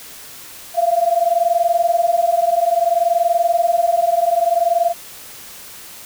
sine tone pair together, 675 / 695.6 Hz, E5 / F5, +41 / -7 cents, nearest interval minor second, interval 52 cents, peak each -16 dBFS, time 0.74-4.94 s, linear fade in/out 50 ms, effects white hiss -37 dBFS RMS until 6.05 s

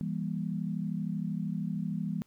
sine chord, E diminished, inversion none, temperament just, 164.81 / 197.78 / 237.3 Hz, E3 / G3 / Bb3, 0 / +16 / +31 cents, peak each -34 / -34 / -38 dBFS, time 0.01-2.22 s, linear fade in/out 0 ms, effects pink hiss -69 dBFS RMS until 2.26 s

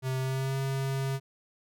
square tone with pitch glide, 130.81 to 135.19 Hz, C3 to C#3, 0 to -43 cents, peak -29 dBFS, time 0.02-1.2 s, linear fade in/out 50 ms, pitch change +57 cents, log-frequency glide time 0.19-0.56 s, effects none

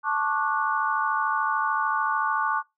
sine chord, D major seventh, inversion second, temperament just, 881 / 1101.2 / 1174.7 / 1468.3 Hz, A5 / C#6 / D6 / F#6, +2 / -12 / 0 / -14 cents, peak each -28 dBFS, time 0.03-2.63 s, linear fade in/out 50 ms, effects noise-tail reverb RT60 0.2 s tail -22 dB re dry

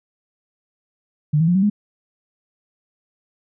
sine tone with pitch steps, 150 / 162.63 / 176.33 / 191.18 / 207.3 Hz, D3 / E3 / F3 / G3 / G#3, +37 / -23 / +17 / -43 / -3 cents, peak -13 dBFS, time 1.33-1.7 s, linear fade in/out 10 ms, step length 74 ms, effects none

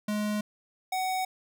square tone pair in turn, 210 / 748.4 Hz, G#3 / F#5, +19 / +20 cents, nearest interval octave + minor seventh, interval 2201 cents, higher second, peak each -28 dBFS, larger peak neither, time 0.08-0.41 / 0.92-1.25 s, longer neither, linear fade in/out 5 ms, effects none

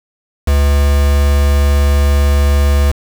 triangle tone with quantisation, 71.1 Hz, C#2, 45 cents sharp, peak -6 dBFS, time 0.47-2.92 s, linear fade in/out 10 ms, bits 3, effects none

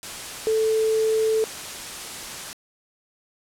sine tone in noise, 440 Hz, A4, in tune, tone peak -18 dBFS, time 0.47-1.44 s, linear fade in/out 0 ms, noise white, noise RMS -34 dBFS, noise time 0.03-2.53 s, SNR +13 dB, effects low-pass 10000 Hz 12 dB/octave

